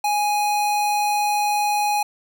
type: tone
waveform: square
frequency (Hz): 830.6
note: G#5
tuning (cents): 0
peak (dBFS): -19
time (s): 0.04-2.03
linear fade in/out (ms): 5
effects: 10-bit